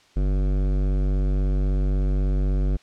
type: tone with hard clipping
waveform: sine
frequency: 48.15 Hz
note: G1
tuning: 30 cents flat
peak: -21 dBFS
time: 0.16-2.77 s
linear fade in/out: 10 ms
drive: 16 dB
effects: white hiss -56 dBFS RMS until 2.82 s + low-pass 5000 Hz 12 dB/octave